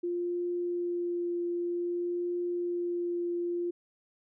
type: tone with vibrato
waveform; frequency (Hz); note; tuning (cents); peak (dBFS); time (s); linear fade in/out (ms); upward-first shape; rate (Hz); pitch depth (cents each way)
sine; 349.2; F4; 0; -29; 0.03-3.71; 10; triangle; 0.53; 11
effects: none